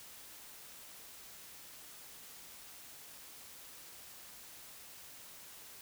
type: silence
effects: white hiss -53 dBFS RMS until 5.81 s